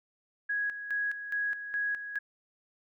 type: tone with tremolo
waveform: sine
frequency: 1661.2 Hz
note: G#6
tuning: in tune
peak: -28 dBFS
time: 0.49-2.19 s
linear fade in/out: 10 ms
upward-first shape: square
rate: 2.4 Hz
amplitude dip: 65%
effects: none